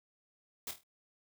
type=noise with echo; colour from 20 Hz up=white; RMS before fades=-40 dBFS; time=0.67-0.71 s; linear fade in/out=2 ms; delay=25 ms; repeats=5; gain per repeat=-7 dB; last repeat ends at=0.835 s; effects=none